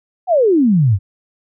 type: exponential sweep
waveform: sine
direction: down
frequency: 775 to 89 Hz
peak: -9 dBFS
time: 0.27-0.99 s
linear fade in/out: 50 ms
effects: none